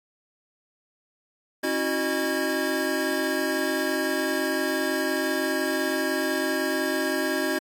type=tone cluster; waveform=square; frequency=273.5 / 323.4 / 369.3 / 610 / 1633 Hz; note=C#4 / E4 / F#4 / D#5 / G#6; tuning=-23 / -33 / -3 / -34 / -30 cents; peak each=-31 dBFS; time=1.63-7.59 s; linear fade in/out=10 ms; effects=AAC 64 kbps